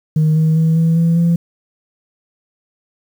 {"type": "tone with pitch steps", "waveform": "sine", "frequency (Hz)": [155.6, 158.32, 161.09, 163.9, 166.77, 169.68], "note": ["D#3", "D#3", "E3", "E3", "E3", "F3"], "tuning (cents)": [0, 30, -40, -10, 20, -50], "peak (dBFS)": -8, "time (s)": [0.16, 1.36], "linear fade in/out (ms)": 5, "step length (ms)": 200, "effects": ["tanh soft clip ceiling -8 dBFS", "7-bit"]}